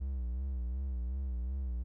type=tone with vibrato; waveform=triangle; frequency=63.6 Hz; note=C2; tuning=48 cents flat; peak=-31 dBFS; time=0-1.84 s; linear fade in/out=20 ms; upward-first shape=sine; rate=2.7 Hz; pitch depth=110 cents each way; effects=none